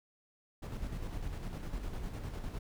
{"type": "noise with tremolo", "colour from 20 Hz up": "brown", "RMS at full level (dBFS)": -38, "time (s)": [0.62, 2.59], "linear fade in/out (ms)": 10, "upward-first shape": "square", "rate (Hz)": 9.9, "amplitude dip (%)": 40, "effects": []}